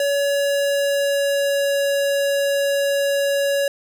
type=tone with pitch glide; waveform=square; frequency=565 to 561.1 Hz; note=C#5 to C#5; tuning=+33 to +21 cents; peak=-18 dBFS; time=0-3.68 s; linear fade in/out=2 ms; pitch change=-12 cents; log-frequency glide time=0.14-1.84 s; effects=none